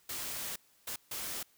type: noise bursts at uneven times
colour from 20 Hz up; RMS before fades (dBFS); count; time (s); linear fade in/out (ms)
white; -39; 3; 0.09-0.56 / 0.87-0.96 / 1.11-1.43; 5
effects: white hiss -67 dBFS RMS until 1.57 s